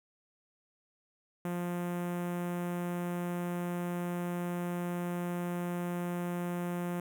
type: tone with notch filter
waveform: sawtooth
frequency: 175.5 Hz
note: F3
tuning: 9 cents sharp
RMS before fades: -35 dBFS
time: 1.45-7 s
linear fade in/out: 2 ms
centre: 4500 Hz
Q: 0.5
effects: none